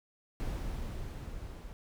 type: noise with level ramp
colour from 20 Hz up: brown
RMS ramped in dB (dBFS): -35 to -45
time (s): 0.4-1.73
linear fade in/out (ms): 0
effects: none